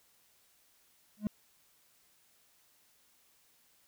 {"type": "tone with exponential growth", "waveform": "triangle", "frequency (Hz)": 210.3, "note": "G#3", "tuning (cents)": 22, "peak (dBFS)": -23, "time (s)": [1.17, 1.27], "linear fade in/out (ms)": 0, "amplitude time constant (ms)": 20, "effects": ["white hiss -68 dBFS RMS until 3.87 s"]}